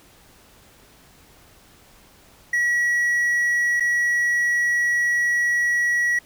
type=tone with dropouts; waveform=triangle; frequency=1925 Hz; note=B6; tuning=45 cents flat; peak=-16 dBFS; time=2.53-6.19 s; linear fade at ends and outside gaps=5 ms; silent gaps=3.799-3.805 s; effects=pink hiss -52 dBFS RMS until 6.25 s